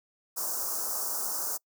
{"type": "band-stop noise", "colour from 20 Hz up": "white", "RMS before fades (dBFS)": -32, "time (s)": [0.36, 1.58], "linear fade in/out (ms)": 20, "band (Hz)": [1400, 5200], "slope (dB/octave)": 48, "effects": ["noise-tail reverb RT60 0.1 s tail -26 dB re dry", "high-pass 400 Hz 12 dB/octave"]}